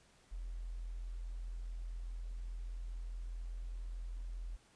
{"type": "tone", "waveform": "sine", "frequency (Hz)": 42.42, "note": "F1", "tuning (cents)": -50, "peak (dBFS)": -40, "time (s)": [0.31, 4.57], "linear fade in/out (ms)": 20, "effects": ["pink hiss -67 dBFS RMS until 4.75 s", "resampled to 22050 Hz"]}